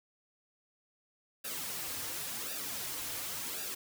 white noise with flanger, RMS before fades -39 dBFS, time 1.44-3.75 s, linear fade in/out 10 ms, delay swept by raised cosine 0.93 to 5.33 ms, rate 0.92 Hz, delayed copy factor -0.65, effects none

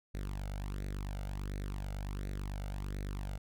sawtooth tone with flanger, 49 Hz, G1, in tune, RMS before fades -39 dBFS, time 0.14-3.38 s, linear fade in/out 10 ms, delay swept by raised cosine 0.48 to 1.42 ms, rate 1.4 Hz, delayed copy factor +0.7, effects none

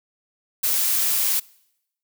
blue noise, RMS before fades -21 dBFS, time 0.63-1.4 s, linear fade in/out 10 ms, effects noise-tail reverb RT60 0.8 s tail -24 dB re dry

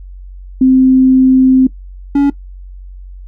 sine / triangle tone pair in turn, 260.4 / 282.1 Hz, C4 / C#4, -8 / +30 cents, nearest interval minor second, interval 138 cents, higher second, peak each -4 dBFS, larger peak neither, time 0.61-1.67 / 2.15-2.3 s, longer first, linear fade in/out 5 ms, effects noise-tail reverb RT60 0.1 s tail -19 dB re dry + added 46 Hz sine -28 dBFS peak until 3.27 s

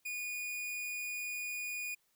45% pulse tone, 2454 Hz, D#7, 25 cents flat, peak -37 dBFS, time 0.05-1.95 s, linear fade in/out 10 ms, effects white hiss -75 dBFS RMS until 2.15 s

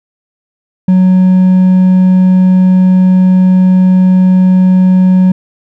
triangle tone with hard clipping, 185 Hz, F#3, in tune, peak -4 dBFS, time 0.88-5.32 s, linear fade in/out 5 ms, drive 5 dB, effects none

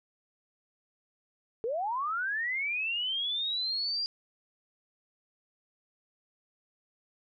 sine linear sweep, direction up, 427.2 to 4834 Hz, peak -29 dBFS, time 1.64-4.06 s, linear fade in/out 0 ms, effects none

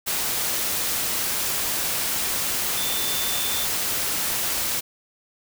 sine tone in noise, 3542 Hz, A7, 11 cents sharp, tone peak -30 dBFS, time 2.76-3.66 s, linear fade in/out 20 ms, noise white, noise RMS -25 dBFS, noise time 0.06-4.81 s, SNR -8 dB, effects none

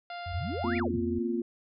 harmonic tone, 698.5 Hz, F5, in tune, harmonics 1 / 2 / 3 / 4 / 5 / 6 / 7, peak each -38 / -44 / -48 / -50 / -52 / -54 / -55 dBFS, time 0.1-0.8 s, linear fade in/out 2 ms
sine tone with pitch glide, 88 to 85.59 Hz, F2 to F2, +14 to -34 cents, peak -35 dBFS, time 0.26-1.19 s, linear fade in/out 5 ms, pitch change -48 cents, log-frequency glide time 0.38-0.7 s
sine exponential two-way sweep, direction up then down, 49 to 2493 to 49 Hz, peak -33 dBFS, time 0.3-1.02 s, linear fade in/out 50 ms, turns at 0.77 s
sine chord, Bb suspended second, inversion none, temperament equal with one note detuned, 233.1 / 255.7 / 349.2 Hz, Bb3 / C4 / F4, 0 / -40 / 0 cents, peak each -31 / -35 / -31 dBFS, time 0.64-1.42 s, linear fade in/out 2 ms
effects none

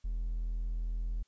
triangle tone with hard clipping, 41.22 Hz, E1, 1 cent sharp, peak -32 dBFS, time 0.04-1.23 s, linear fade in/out 10 ms, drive 4 dB, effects white hiss -74 dBFS RMS until 1.27 s + resampled to 16000 Hz

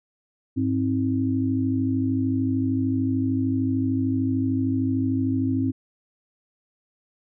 sine tone cluster, 102.4 / 263.9 / 317.2 Hz, G#2 / C4 / D#4, -24 / +15 / +33 cents, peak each -26 / -22 / -30 dBFS, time 0.56-5.72 s, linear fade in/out 20 ms, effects none

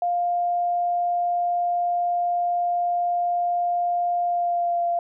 sine tone with pitch glide, 702 to 691.5 Hz, F5 to F5, +9 to -17 cents, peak -20 dBFS, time 0.02-4.99 s, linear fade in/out 2 ms, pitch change -26 cents, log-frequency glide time 4.24-4.84 s, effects none

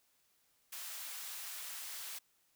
white high-pass noise, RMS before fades -45 dBFS, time 0.72-2.19 s, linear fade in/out 10 ms, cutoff 920 Hz, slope 12 dB/octave, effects white hiss -74 dBFS RMS until 2.55 s

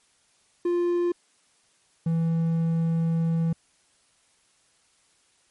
triangle tone pair in turn, 349.2 / 164.8 Hz, F4 / E3, 0 / 0 cents, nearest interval octave + minor second, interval 1300 cents, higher first, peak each -19 dBFS, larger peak neither, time 0.65-1.12 / 2.06-3.53 s, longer second, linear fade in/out 5 ms, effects white hiss -64 dBFS RMS until 5.5 s + MP3 48 kbps

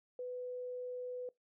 sine tone, 498 Hz, B4, 14 cents sharp, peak -39 dBFS, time 0.19-1.29 s, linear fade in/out 2 ms, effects noise-tail reverb RT60 0.2 s tail -24 dB re dry

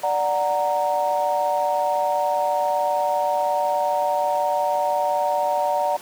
sine chord, D augmented, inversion none, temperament equal with one note detuned, 587.3 / 740 / 928.6 Hz, D5 / F#5 / A#5, 0 / 0 / -7 cents, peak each -23 dBFS, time 0.03-5.97 s, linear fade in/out 10 ms, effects pink hiss -40 dBFS RMS until 6.01 s + high-pass 300 Hz 12 dB/octave

